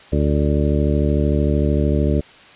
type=harmonic tone; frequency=73.3 Hz; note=D2; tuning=3 cents flat; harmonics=1 / 2 / 3 / 4 / 5 / 6 / 8; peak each=-18 / -21 / -23 / -24 / -25 / -26 / -27 dBFS; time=0.12-2.21 s; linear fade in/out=10 ms; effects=white hiss -44 dBFS RMS until 2.55 s + resampled to 8000 Hz